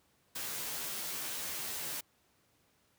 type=noise with comb filter; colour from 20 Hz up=white; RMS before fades=-39 dBFS; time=0.35-2.01 s; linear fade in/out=10 ms; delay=13 ms; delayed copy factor=+0.9; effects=pink hiss -71 dBFS RMS until 2.98 s + high-pass 80 Hz 12 dB/octave